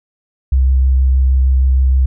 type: tone with vibrato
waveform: sine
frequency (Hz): 65.41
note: C2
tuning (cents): 0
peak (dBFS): -8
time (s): 0.52-2.06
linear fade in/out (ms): 5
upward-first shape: sine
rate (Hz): 6.4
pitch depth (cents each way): 13
effects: none